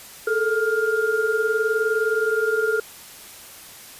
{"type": "tone cluster", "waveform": "sine", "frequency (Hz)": [429.2, 448.6, 1407], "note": ["A4", "A4", "F6"], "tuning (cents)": [-43, 34, 12], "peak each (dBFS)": -23, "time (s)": [0.27, 2.8], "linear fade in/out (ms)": 5, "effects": ["white hiss -42 dBFS RMS until 3.99 s", "resampled to 32000 Hz"]}